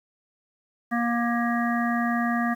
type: harmonic tone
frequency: 236.4 Hz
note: A#3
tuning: 24 cents sharp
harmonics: 1 / 3 / 5 / 7 / 8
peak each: -24 / -29 / -31 / -32 / -33 dBFS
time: 0.91-2.55 s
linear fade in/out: 20 ms
effects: 9-bit

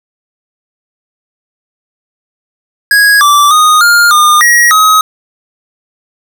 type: tone with pitch steps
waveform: square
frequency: 1656 / 1166 / 1239 / 1409 / 1213 / 1900 / 1268 Hz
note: G#6 / D6 / D#6 / F6 / D#6 / A#6 / D#6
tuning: -5 / -13 / -8 / +15 / -44 / +33 / +32 cents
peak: -4 dBFS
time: 2.91-5.01 s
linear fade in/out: 2 ms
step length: 300 ms
effects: none

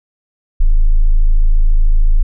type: tone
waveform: sine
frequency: 26.97 Hz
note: A0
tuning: 34 cents flat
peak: -4 dBFS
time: 0.6-2.23 s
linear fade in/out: 10 ms
effects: tanh soft clip ceiling -3 dBFS

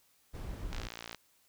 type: noise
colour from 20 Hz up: brown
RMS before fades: -40 dBFS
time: 0.33-0.88 s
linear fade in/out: 20 ms
type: click train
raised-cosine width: 0.2 ms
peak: -24 dBFS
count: 25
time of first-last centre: 0.73-1.147 s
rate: 57.6 Hz
effects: white hiss -69 dBFS RMS until 1.48 s

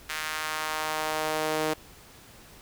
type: tone with high-pass filter sweep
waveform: sawtooth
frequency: 155.56 Hz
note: D#3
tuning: in tune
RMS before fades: -30 dBFS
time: 0.09-1.74 s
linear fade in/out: 10 ms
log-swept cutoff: 1700 to 410 Hz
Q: 1.3
effects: pink hiss -51 dBFS RMS until 2.61 s

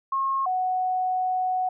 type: tone pair in turn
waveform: sine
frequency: 1080 / 740.4 Hz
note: C#6 / F#5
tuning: -45 / +1 cents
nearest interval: perfect fifth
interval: 654 cents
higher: first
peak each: -22 dBFS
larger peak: neither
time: 0.12-0.46 / 0.46-1.69 s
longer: second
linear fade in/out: 5 ms
effects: none

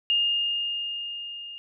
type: tone with level ramp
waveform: sine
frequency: 2829 Hz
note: F7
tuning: 22 cents sharp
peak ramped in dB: -19 to -37 dBFS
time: 0.1-1.58 s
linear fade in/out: 0 ms
effects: none

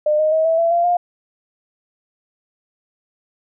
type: tone with pitch steps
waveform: sine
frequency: 604 / 619.9 / 636.2 / 653 / 670.2 / 687.8 / 705.9 Hz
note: D5 / D#5 / D#5 / E5 / E5 / F5 / F5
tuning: +48 / -7 / +38 / -17 / +29 / -27 / +18 cents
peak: -13 dBFS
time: 0.06-0.97 s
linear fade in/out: 5 ms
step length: 130 ms
effects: none

